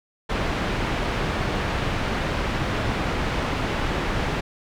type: low-pass noise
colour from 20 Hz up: pink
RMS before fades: -25 dBFS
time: 0.29-4.41 s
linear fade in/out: 10 ms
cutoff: 2800 Hz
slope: 12 dB/octave
effects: none